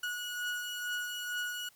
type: beating tone pair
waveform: 30% pulse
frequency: 1458 / 1460.2 Hz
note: F#6 / F#6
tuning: -26 / -23 cents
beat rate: 2.2 Hz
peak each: -33 / -39 dBFS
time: 0.03-1.69 s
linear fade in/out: 5 ms
effects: white hiss -64 dBFS RMS until 1.75 s

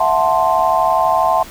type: chord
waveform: sine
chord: F# half-diminished seventh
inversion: third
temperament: equal with one note detuned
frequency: 659.3 / 731.5 / 880 / 1046.5 Hz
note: E5 / F#5 / A5 / C6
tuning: 0 / -20 / 0 / 0 cents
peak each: -17 dBFS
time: 0-1.43 s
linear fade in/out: 5 ms
effects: pink hiss -36 dBFS RMS until 1.5 s

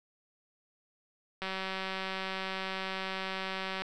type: click train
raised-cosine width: 0.3 ms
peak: -20 dBFS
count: 457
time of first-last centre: 1.42-3.82 s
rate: 190 Hz
effects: none

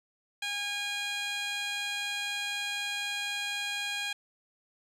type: tone with band-pass filter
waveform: 15% pulse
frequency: 816 Hz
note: G#5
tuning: 31 cents flat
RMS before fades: -34 dBFS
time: 0.42-4.13 s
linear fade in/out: 5 ms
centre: 3800 Hz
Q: 0.92
effects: none

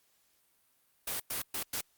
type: noise bursts at uneven times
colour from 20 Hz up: white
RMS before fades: -35 dBFS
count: 4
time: 1.07-1.2 / 1.3-1.42 / 1.54-1.63 / 1.73-1.81 s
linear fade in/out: 5 ms
effects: white hiss -71 dBFS RMS until 1.97 s + Opus 48 kbps

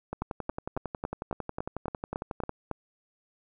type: two click trains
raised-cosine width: 1 ms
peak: -17 / -19 dBFS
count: 10 / 27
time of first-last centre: 0.22-2.713 / 0.13-2.494 s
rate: 3.61 / 11 Hz
effects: none

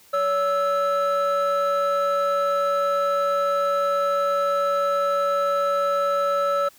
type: tone pair together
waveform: triangle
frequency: 566 / 1317 Hz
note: C#5 / E6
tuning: +36 / -2 cents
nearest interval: octave + minor third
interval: 1462 cents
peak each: -19 / -20 dBFS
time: 0.13-6.69 s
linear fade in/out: 10 ms
effects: tanh soft clip ceiling -12 dBFS + white hiss -53 dBFS RMS until 6.78 s

